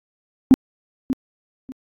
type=tone with echo; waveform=sine; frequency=261.6 Hz; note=C4; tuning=in tune; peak=-4 dBFS; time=0.51-0.54 s; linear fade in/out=0 ms; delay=590 ms; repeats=2; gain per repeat=-13 dB; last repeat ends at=1.72 s; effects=tanh soft clip ceiling -2 dBFS + AAC 64 kbps

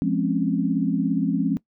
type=chord; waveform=sine; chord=Db major seventh; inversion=first; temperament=just; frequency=173.24 / 207.9 / 259.9 / 277.2 Hz; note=F3 / Ab3 / C4 / Db4; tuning=-14 / +2 / -11 / 0 cents; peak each=-25 dBFS; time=0.02-1.57 s; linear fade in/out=0 ms; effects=noise-tail reverb RT60 0.1 s tail -20 dB re dry

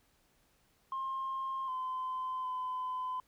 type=tone with pitch steps; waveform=sine; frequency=1064 / 1028 / 1016 Hz; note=C6 / C6 / B5; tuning=+29 / -31 / +49 cents; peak=-33 dBFS; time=0.92-3.2 s; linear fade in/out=2 ms; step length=760 ms; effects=tanh soft clip ceiling -31 dBFS + pink hiss -71 dBFS RMS until 3.27 s

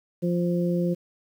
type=harmonic tone; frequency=174.61 Hz; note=F3; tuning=in tune; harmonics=1 / 2 / 3; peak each=-23 / -28 / -30 dBFS; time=0.22-0.95 s; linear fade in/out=20 ms; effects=9-bit

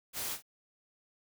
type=noise with echo; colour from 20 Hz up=white; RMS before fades=-37 dBFS; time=0.13-0.38 s; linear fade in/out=50 ms; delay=45 ms; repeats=1; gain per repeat=-12 dB; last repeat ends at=0.425 s; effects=none

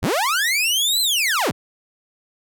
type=linear two-way sweep; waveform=sawtooth; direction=up then down; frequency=31.42 to 4145 to 31.42 Hz; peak=-14 dBFS; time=0.02-1.52 s; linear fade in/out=20 ms; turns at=1.01 s; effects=none

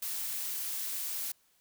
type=noise; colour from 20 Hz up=blue; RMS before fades=-36 dBFS; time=0.02-1.32 s; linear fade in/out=5 ms; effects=white hiss -69 dBFS RMS until 1.6 s

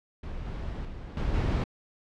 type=noise with level steps; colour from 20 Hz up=brown; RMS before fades=-37 / -35 / -40 / -28 / -25 dBFS; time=0.23-1.64 s; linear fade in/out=5 ms; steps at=0.46 / 0.85 / 1.17 / 1.34 s; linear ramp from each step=2 ms; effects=low-pass 4000 Hz 12 dB/octave

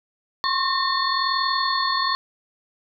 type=tone cluster; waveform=sine; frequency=1058 / 1099 / 1821 / 3552 / 4355 Hz; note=C6 / C#6 / A#6 / A7 / C#8; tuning=+19 / -15 / -41 / +16 / -31 cents; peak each=-25 / -25 / -28 / -31 / -25 dBFS; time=0.44-2.15 s; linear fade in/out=0 ms; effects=none

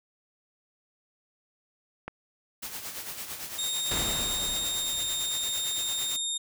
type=clicks; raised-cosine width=0.5 ms; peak=-20 dBFS; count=2; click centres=2.08 / 3.974 s
type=noise with tremolo; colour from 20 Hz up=white; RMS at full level=-36 dBFS; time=2.62-6.17 s; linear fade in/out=10 ms; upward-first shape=sine; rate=8.9 Hz; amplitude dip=55%
type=tone with pitch glide; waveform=25% pulse; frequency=3700 to 3677 Hz; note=A#7 to A#7; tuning=-14 to -24 cents; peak=-24 dBFS; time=3.58-6.38 s; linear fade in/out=10 ms; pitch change=-10 cents; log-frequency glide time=4.53-5.02 s
type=noise with exponential decay; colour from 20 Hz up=pink; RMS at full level=-30 dBFS; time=3.91-6.21 s; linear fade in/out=2 ms; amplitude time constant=500 ms
effects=none

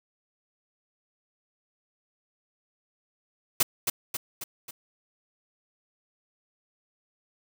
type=noise with echo; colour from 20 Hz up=white; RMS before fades=-21 dBFS; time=3.6-3.63 s; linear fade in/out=5 ms; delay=270 ms; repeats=4; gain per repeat=-5 dB; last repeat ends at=4.71 s; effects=none

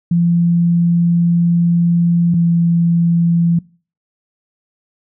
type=tone pair in turn; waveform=sine; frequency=171.2 / 169.53 Hz; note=F3 / E3; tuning=-34 / +49 cents; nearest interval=unison; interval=17 cents; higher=first; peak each=-10 dBFS; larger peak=neither; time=0.11-2.34 / 2.34-3.59 s; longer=first; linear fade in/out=5 ms; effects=noise-tail reverb RT60 0.4 s tail -23 dB re dry

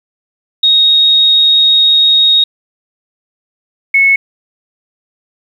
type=tone pair in turn; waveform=sine; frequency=3749 / 2198 Hz; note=A#7 / C#7; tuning=+9 / -15 cents; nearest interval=major sixth; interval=924 cents; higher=first; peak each=-5 dBFS; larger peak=neither; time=0.63-2.44 / 3.94-4.16 s; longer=first; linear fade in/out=5 ms; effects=7-bit

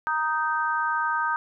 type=harmonic tone; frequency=311.1 Hz; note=D#4; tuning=in tune; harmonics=3 / 4 / 5; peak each=-27 / -27 / -27 dBFS; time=0.07-1.36 s; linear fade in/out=0 ms; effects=none

